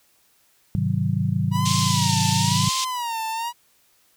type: chord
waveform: sine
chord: Ab dominant seventh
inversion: none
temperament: just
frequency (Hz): 103.83 / 129.78 / 155.74 / 186.89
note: Ab2 / C3 / Eb3 / Gb3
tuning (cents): 0 / -14 / +2 / +18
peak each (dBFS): -25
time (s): 0.75-2.69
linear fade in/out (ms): 0
type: tone with vibrato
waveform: 45% pulse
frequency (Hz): 963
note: B5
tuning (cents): -44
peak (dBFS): -25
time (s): 1.51-3.53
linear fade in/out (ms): 50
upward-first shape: sine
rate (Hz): 1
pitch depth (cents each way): 140
type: band-pass noise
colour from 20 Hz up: pink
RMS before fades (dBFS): -26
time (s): 1.65-2.85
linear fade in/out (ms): 10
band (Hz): 3200 to 7900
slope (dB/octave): 24
effects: white hiss -61 dBFS RMS until 4.16 s